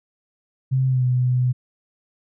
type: tone with pitch glide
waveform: sine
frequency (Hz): 131.3 to 125.66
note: C3 to B2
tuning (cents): +6 to +30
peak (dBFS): -16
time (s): 0.71-1.53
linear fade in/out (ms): 20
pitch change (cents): -76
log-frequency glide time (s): 0.87-1.05
effects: none